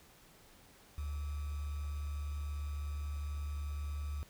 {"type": "tone with sample-and-hold", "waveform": "sine", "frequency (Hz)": 73, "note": "D2", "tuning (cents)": -10, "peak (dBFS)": -36, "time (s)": [0.98, 4.23], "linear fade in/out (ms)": 0, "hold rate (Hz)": 1225, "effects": ["pink hiss -61 dBFS RMS until 4.29 s"]}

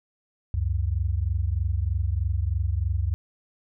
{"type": "tone pair together", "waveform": "sine", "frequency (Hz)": [69.3, 92.5], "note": ["C#2", "F#2"], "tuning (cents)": [0, 0], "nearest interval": "perfect fourth", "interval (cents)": 500, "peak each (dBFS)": -25, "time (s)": [0.54, 3.14], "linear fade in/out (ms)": 0, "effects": []}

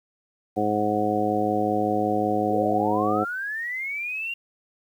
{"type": "harmonic tone", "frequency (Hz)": 105.3, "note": "G#2", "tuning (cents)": 24, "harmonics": [1, 2, 3, 4, 5, 6, 7], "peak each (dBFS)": [-35, -29, -27, -29, -28, -35, -25], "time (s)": [0.56, 3.25], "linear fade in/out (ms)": 20}
{"type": "linear sweep", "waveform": "sine", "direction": "up", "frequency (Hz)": [394.4, 2794], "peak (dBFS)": -27, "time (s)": [2.5, 4.34], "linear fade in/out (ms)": 5}
{"effects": ["9-bit"]}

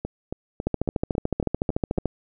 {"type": "two click trains", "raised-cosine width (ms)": 2, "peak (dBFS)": [-9, -15], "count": [20, 8], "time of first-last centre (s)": [[0.67, 2.057], [0.05, 1.978]], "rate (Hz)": [13.7, 3.63], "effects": []}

